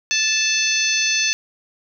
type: harmonic tone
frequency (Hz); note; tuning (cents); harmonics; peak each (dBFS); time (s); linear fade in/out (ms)
877; A5; -6; 2 / 3 / 4 / 5 / 6 / 7; -27 / -21 / -26 / -24 / -27 / -22; 0.11-1.33; 0
effects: none